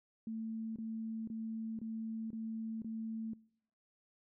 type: tone bursts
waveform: sine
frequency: 223 Hz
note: A3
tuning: 23 cents sharp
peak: -38 dBFS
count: 6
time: 0.27-3.335 s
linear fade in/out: 2 ms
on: 490 ms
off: 25 ms
effects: noise-tail reverb RT60 0.8 s tail -25 dB re dry